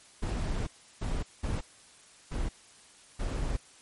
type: noise bursts at uneven times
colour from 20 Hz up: brown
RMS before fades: -31 dBFS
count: 5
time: 0.22-0.67 / 1.01-1.23 / 1.43-1.61 / 2.31-2.49 / 3.19-3.57 s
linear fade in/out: 10 ms
effects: white hiss -56 dBFS RMS until 3.81 s + MP3 48 kbps